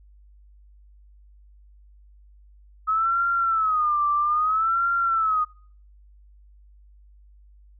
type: tone with vibrato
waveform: sine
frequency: 1274 Hz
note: D#6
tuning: 41 cents sharp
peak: -19 dBFS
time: 2.87-5.45 s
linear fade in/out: 20 ms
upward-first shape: sine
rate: 0.61 Hz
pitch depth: 140 cents each way
effects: noise-tail reverb RT60 0.5 s tail -25 dB re dry + added 50 Hz sine -49 dBFS peak until 7.79 s